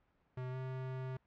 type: tone with pitch glide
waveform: square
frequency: 127.6 to 130.06 Hz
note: C3 to C3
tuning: -43 to -10 cents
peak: -40 dBFS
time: 0.37-1.17 s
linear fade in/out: 5 ms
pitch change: +33 cents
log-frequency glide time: 0.5-0.56 s
effects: pink hiss -75 dBFS RMS until 1.26 s + low-pass 2000 Hz 12 dB/octave